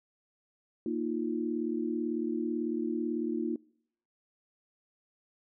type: chord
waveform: sine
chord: Bb suspended fourth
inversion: none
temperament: equal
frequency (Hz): 233.1 / 311.1 / 349.2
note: Bb3 / Eb4 / F4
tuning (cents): 0 / 0 / 0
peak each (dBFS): -34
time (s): 0.86-3.56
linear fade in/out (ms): 2
effects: noise-tail reverb RT60 0.7 s tail -25 dB re dry